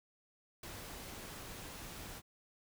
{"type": "noise with ADSR envelope", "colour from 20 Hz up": "pink", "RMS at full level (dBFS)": -45, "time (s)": [0.63, 2.22], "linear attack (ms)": 5, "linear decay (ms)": 6, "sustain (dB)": -3, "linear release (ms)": 44, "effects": []}